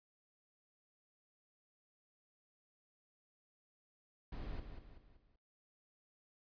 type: noise with echo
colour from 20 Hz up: brown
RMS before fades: -44 dBFS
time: 4.32-4.6 s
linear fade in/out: 5 ms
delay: 190 ms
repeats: 4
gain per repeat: -7 dB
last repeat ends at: 5.36 s
effects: noise-tail reverb RT60 0.4 s tail -26 dB re dry + resampled to 11025 Hz